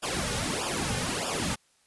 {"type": "noise with flanger", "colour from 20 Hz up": "pink", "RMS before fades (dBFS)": -30, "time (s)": [0.02, 1.56], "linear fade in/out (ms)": 20, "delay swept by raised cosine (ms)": [0.48, 3.08], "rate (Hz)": 1.6, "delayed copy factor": -0.95, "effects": ["white hiss -66 dBFS RMS until 1.86 s", "resampled to 24000 Hz"]}